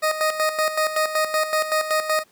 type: tone with tremolo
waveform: 20% pulse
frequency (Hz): 622.3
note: D#5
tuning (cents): 0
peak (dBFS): -13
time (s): 0.02-2.24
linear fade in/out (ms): 20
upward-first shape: square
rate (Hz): 5.3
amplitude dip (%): 65
effects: pink hiss -58 dBFS RMS until 2.31 s + high-pass 150 Hz 12 dB/octave